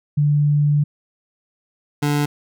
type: tone pair in turn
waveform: sine / 25% pulse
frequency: 146.83 / 146.18 Hz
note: D3 / D3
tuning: 0 / -8 cents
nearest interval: unison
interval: 8 cents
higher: first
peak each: -13 dBFS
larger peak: neither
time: 0.17-0.84 / 2.02-2.26 s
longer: first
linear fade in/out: 10 ms
effects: none